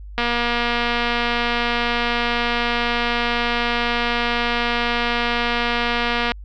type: click train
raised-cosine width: 0.3 ms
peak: -5 dBFS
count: 1462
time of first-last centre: 0.18-6.319 s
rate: 238 Hz
effects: added 50 Hz sine -33 dBFS peak until 6.44 s + low-pass 5000 Hz 12 dB/octave